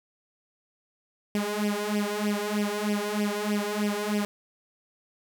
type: tone with flanger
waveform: sawtooth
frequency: 207.7 Hz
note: G#3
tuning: in tune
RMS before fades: -28 dBFS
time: 1.35-4.25 s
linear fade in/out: 0 ms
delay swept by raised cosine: 0.36 to 2.86 ms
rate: 3.2 Hz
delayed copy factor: +0.85
effects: none